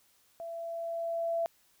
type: tone with level ramp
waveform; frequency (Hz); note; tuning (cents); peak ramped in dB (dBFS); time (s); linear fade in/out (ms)
sine; 670; E5; +28; -38 to -27; 0.4-1.46; 0
effects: white hiss -67 dBFS RMS until 1.8 s